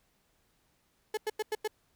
35% pulse tone bursts, 429.4 Hz, A4, 42 cents flat, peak -28 dBFS, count 5, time 1.14-1.677 s, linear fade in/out 5 ms, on 33 ms, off 93 ms, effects pink hiss -72 dBFS RMS until 1.95 s

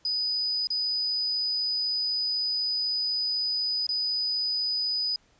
sine tone with dropouts, 4978 Hz, D#8, in tune, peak -25 dBFS, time 0.05-5.16 s, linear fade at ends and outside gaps 2 ms, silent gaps 0.671-0.703 / 3.867-3.89 s, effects pink hiss -63 dBFS RMS until 5.39 s + resampled to 16000 Hz

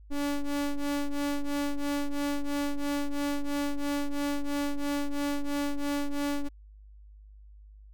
square ring-modulated tone, 143.5 Hz, D3, 40 cents flat, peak -25 dBFS, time 0.1-6.49 s, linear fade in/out 20 ms, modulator 142 Hz, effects added 51 Hz sine -48 dBFS peak until 7.93 s

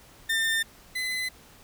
30% pulse tone pair in turn, 1802 / 2023 Hz, A6 / B6, +41 / +41 cents, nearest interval major second, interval 200 cents, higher second, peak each -21 / -25 dBFS, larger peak first, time 0.29-0.63 / 0.95-1.29 s, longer neither, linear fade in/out 10 ms, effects pink hiss -53 dBFS RMS until 1.63 s

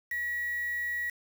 sine tone with quantisation, 1920 Hz, B6, 49 cents flat, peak -30 dBFS, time 0.11-1.1 s, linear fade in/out 5 ms, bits 7, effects none

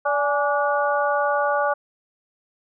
harmonic tone with a mistuned harmonic, 290 Hz, D4, 22 cents flat, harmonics 2 / 3 / 4 / 5, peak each -22 / -24 / -25 / -26 dBFS, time 0.05-1.74 s, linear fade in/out 10 ms, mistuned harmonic 3, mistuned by -64 cents, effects none

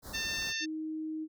pink band-stop noise, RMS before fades -45 dBFS, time 0.02-0.54 s, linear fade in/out 50 ms, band 1700 to 3900 Hz, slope 48 dB/octave
harmonic tone, 897 Hz, A5, 33 cents sharp, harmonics 2 / 3 / 4 / 5 / 6 / 7, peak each -37 / -39 / -40 / -41 / -42 / -42 dBFS, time 0.13-0.66 s, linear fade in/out 20 ms
sine tone, 313.7 Hz, D#4, 14 cents sharp, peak -34 dBFS, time 0.6-1.28 s, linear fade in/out 50 ms
effects none

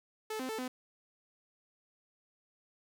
sawtooth tone with pitch steps, 435 / 258.3 / 440.3 / 254 Hz, A4 / C4 / A4 / B3, -20 / -22 / +1 / +49 cents, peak -32 dBFS, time 0.3-0.68 s, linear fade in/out 5 ms, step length 95 ms, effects none

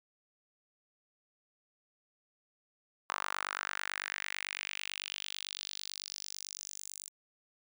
sawtooth tone with high-pass filter sweep, 49 Hz, G1, in tune, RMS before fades -41 dBFS, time 3.09-7.09 s, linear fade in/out 10 ms, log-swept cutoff 1100 to 7800 Hz, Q 2.8, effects none

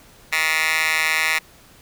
10% pulse tone with high-pass filter, 158.2 Hz, D#3, 29 cents sharp, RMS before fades -20 dBFS, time 0.32-1.39 s, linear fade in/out 10 ms, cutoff 1800 Hz, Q 3.9, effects pink hiss -49 dBFS RMS until 1.81 s

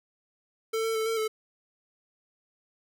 square tone with pitch steps, 446.1 / 450.3 / 440.6 / 451.8 / 435.7 Hz, A4 / A4 / A4 / A4 / A4, +24 / +40 / +2 / +46 / -17 cents, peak -27 dBFS, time 0.73-1.28 s, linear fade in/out 10 ms, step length 110 ms, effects none

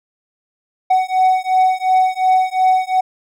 triangle beating tone pair, 746 / 748.8 Hz, F#5 / F#5, +14 / +20 cents, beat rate 2.8 Hz, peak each -13 dBFS, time 0.9-3.01 s, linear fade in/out 10 ms, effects none

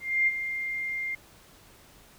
sine tone with ADSR envelope, 2107 Hz, C7, 12 cents sharp, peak -19 dBFS, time 0-1.15 s, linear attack 270 ms, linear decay 36 ms, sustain -10 dB, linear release 4 ms, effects pink hiss -55 dBFS RMS until 2.18 s

